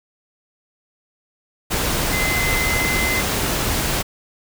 sine tone in noise, 2058 Hz, C7, 29 cents flat, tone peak -21 dBFS, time 2.12-3.22 s, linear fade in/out 20 ms, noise pink, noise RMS -21 dBFS, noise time 1.7-4.03 s, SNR -3 dB, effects none

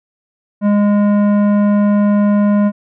triangle tone with tanh clipping, 205.5 Hz, G#3, 18 cents flat, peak -11 dBFS, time 0.61-2.72 s, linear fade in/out 50 ms, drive 17 dB, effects none

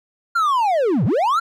triangle linear two-way sweep, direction down then up, 1415 to 96.4 to 1415 Hz, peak -13 dBFS, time 0.35-1.4 s, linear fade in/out 10 ms, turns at 1.05 s, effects none

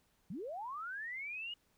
sine linear sweep, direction up, 145.3 to 2918 Hz, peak -40 dBFS, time 0.3-1.54 s, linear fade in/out 5 ms, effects pink hiss -74 dBFS RMS until 1.77 s

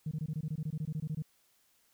sine tone bursts, 154.5 Hz, D#3, 12 cents flat, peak -31 dBFS, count 16, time 0.06-1.223 s, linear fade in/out 5 ms, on 53 ms, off 21 ms, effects tanh soft clip ceiling -29 dBFS + white hiss -70 dBFS RMS until 1.93 s

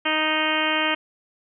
harmonic tone, 311.1 Hz, D#4, in tune, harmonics 1 / 2 / 3 / 4 / 5 / 6 / 7 / 8 / 9 / 10, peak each -29 / -29 / -29 / -29 / -29 / -29 / -29 / -29 / -29 / -29 dBFS, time 0.05-0.95 s, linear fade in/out 10 ms, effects none

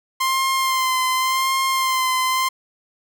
sawtooth tone with vibrato, 1046.5 Hz, C6, in tune, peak -14 dBFS, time 0.2-2.49 s, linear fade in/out 10 ms, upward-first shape sine, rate 0.89 Hz, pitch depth 28 cents each way, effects none

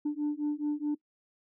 sine beating tone pair, 293.7 / 298.4 Hz, D4 / D4, 0 / +28 cents, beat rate 4.7 Hz, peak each -30 dBFS, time 0.05-0.95 s, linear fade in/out 10 ms, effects noise-tail reverb RT60 0.1 s tail -21 dB re dry + tanh soft clip ceiling -25 dBFS

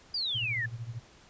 sine exponential sweep, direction down, 4929 to 1711 Hz, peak -29 dBFS, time 0.14-0.66 s, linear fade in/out 5 ms
sine tone with tremolo, 116.54 Hz, A#2, in tune, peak -32 dBFS, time 0.34-1 s, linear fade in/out 20 ms, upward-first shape triangle, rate 13 Hz, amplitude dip 90%
effects pink hiss -57 dBFS RMS until 1.29 s + resampled to 16000 Hz

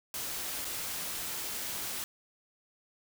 white noise with dropouts, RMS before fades -37 dBFS, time 0.14-2.04 s, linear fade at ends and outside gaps 1 ms, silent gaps 0.646-0.651 s, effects none

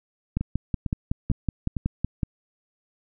two click trains, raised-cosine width 5 ms, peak -14 / -11 dBFS, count 4 / 11, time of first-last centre 0.41-1.767 / 0.37-2.232 s, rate 2.21 / 5.37 Hz, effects none

